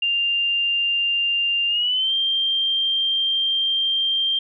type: tone with pitch glide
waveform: sine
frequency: 2794 to 3173 Hz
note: F7 to G7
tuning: 0 to +20 cents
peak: -18 dBFS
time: 0.02-4.39 s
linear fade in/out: 5 ms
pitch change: +220 cents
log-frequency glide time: 1.68-2.13 s
effects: none